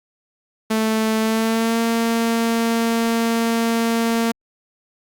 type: tone with pitch glide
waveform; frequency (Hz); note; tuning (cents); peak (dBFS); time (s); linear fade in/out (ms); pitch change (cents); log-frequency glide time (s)
sawtooth; 220 to 229.6; A3 to A#3; 0 to -26; -13; 0.7-4.32; 10; +74; 1.2-1.79
effects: Opus 48 kbps